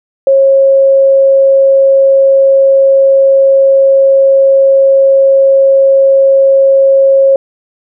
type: tone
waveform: sine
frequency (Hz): 543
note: C#5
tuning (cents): -36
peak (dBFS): -3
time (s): 0.27-7.36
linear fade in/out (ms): 2
effects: none